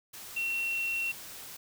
sine tone in noise, 2724 Hz, F7, 44 cents flat, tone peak -29 dBFS, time 0.36-1.12 s, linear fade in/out 10 ms, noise white, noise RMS -45 dBFS, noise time 0.13-1.57 s, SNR +13 dB, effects none

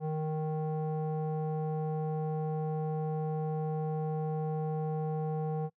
square tone with low-pass filter, 155.56 Hz, D#3, in tune, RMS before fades -33 dBFS, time 0-5.7 s, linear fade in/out 50 ms, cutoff 660 Hz, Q 4.2, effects noise-tail reverb RT60 0.1 s tail -25 dB re dry

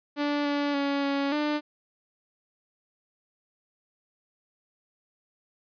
sawtooth tone with pitch steps, 291 / 287.9 / 281 / 279.2 / 298.2 Hz, D4 / D4 / C#4 / C#4 / D4, -16 / -34 / +24 / +13 / +27 cents, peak -21 dBFS, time 0.16-1.61 s, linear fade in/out 50 ms, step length 290 ms, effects resampled to 11025 Hz

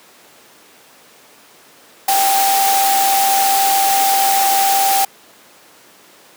sine tone in noise, 784 Hz, G5, in tune, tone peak -13 dBFS, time 2.08-5.05 s, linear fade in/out 5 ms, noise white, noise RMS -18 dBFS, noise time 2.08-5.05 s, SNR +2 dB, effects pink hiss -45 dBFS RMS until 6.36 s + high-pass 300 Hz 12 dB/octave

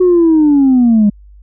sine linear sweep, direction down, 369.8 to 201.2 Hz, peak -4 dBFS, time 0-1.1 s, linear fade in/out 10 ms, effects tanh soft clip ceiling -3 dBFS + added 50 Hz sine -36 dBFS peak until 1.42 s

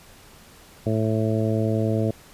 harmonic tone, 110 Hz, A2, in tune, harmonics 1 / 2 / 3 / 4 / 5 / 6, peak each -23 / -26 / -28 / -29 / -30 / -31 dBFS, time 0.86-2.11 s, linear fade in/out 5 ms, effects pink hiss -49 dBFS RMS until 2.33 s + resampled to 32000 Hz

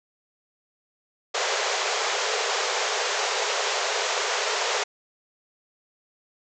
pink band-pass noise, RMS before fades -26 dBFS, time 1.34-4.84 s, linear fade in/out 10 ms, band 400 to 7400 Hz, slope 96 dB/octave, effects none

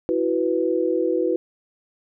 sine chord, E suspended second, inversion none, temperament equal, 329.6 / 370 / 493.9 Hz, E4 / F#4 / B4, 0 / 0 / 0 cents, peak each -23 dBFS, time 0.09-1.36 s, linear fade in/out 0 ms, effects none

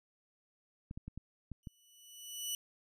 clicks, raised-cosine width 5 ms, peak -31 dBFS, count 6, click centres 0.911 / 0.975 / 1.08 / 1.176 / 1.517 / 1.672 s
15% pulse tone with exponential growth, 2960 Hz, F#7, in tune, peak -27 dBFS, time 1.63-2.55 s, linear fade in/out 1 ms, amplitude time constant 200 ms
effects none

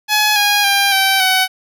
10% pulse tone with pitch steps, 846 / 821.4 / 797.6 / 774.4 / 752 Hz, G#5 / G#5 / G5 / G5 / F#5, +32 / -19 / +30 / -21 / +28 cents, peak -3 dBFS, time 0.08-1.48 s, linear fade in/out 50 ms, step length 280 ms, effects none

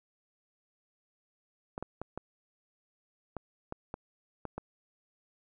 clicks, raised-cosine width 1 ms, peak -23 dBFS, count 9, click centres 1.779 / 1.826 / 2.016 / 2.176 / 3.367 / 3.724 / 3.941 / 4.453 / 4.58 s, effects none

